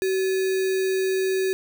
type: tone with sample-and-hold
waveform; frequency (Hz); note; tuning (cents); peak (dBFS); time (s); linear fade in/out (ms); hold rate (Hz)
sine; 378.8; F#4; +41; -20; 0.02-1.53; 0; 2100
effects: none